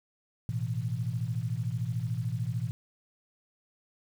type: chord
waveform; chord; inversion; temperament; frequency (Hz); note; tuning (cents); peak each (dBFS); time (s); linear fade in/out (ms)
sine; A suspended second; none; equal; 110 / 123.47 / 164.81; A2 / B2 / E3; 0 / 0 / 0; -33 / -32 / -37; 0.49-2.71; 0
effects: 9-bit